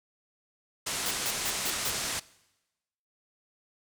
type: low-pass noise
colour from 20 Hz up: white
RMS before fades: -33 dBFS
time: 0.86-2.2 s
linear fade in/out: 10 ms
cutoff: 9500 Hz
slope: 24 dB/octave
type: noise bursts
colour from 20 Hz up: white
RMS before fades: -32 dBFS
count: 5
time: 1.06-1.9 s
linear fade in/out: 0 ms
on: 48 ms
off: 150 ms
effects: noise-tail reverb RT60 1.0 s tail -21 dB re dry